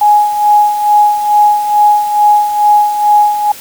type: tone with tremolo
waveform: sine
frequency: 834 Hz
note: G#5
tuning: 7 cents sharp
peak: -3 dBFS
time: 0.01-3.52 s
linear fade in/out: 5 ms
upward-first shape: sine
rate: 2.3 Hz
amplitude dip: 65%
effects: white hiss -31 dBFS RMS until 3.6 s